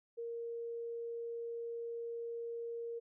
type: tone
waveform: sine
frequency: 466.2 Hz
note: A#4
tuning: in tune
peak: -39 dBFS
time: 0.17-3 s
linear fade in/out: 20 ms
effects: none